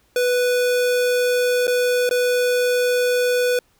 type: tone with dropouts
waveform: square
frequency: 493.9 Hz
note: B4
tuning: in tune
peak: -17 dBFS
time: 0.16-3.59 s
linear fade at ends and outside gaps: 2 ms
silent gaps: 1.67-1.678 / 2.092-2.11 s
effects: pink hiss -61 dBFS RMS until 3.79 s